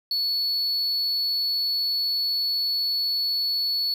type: tone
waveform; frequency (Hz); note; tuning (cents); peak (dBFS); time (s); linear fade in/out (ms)
triangle; 4416; C#8; -7; -21; 0.11-3.94; 2
effects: 8-bit